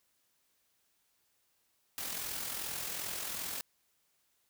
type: noise with amplitude modulation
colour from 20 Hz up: white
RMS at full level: -37 dBFS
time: 1.98-3.61 s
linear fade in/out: 0 ms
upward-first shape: sine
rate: 42.6 Hz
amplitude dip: 45%
effects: white hiss -75 dBFS RMS until 4.49 s